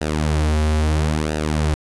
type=tone with flanger; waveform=sawtooth; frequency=76.8 Hz; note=D#2; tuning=22 cents flat; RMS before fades=-19 dBFS; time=0.01-1.74 s; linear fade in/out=0 ms; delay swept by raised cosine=0.89 to 6.79 ms; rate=0.75 Hz; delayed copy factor=-0.7; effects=resampled to 24000 Hz + 8-bit